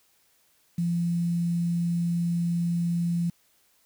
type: tone with quantisation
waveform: sine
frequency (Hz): 171.4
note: F3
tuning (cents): -32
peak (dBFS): -23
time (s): 0.78-3.3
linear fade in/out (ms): 5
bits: 8
effects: white hiss -65 dBFS RMS until 3.85 s